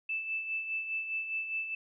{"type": "tone with tremolo", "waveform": "sine", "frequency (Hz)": 2637, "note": "E7", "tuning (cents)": 0, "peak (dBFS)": -30, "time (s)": [0.09, 1.75], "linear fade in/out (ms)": 5, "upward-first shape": "sine", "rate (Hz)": 4.9, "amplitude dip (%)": 55, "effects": []}